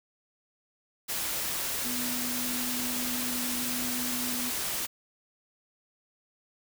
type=tone in noise; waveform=sine; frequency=246.9 Hz; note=B3; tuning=in tune; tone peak=-35 dBFS; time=1.84-4.51 s; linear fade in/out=20 ms; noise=white; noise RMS=-32 dBFS; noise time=1.08-4.87 s; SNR=-6 dB; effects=none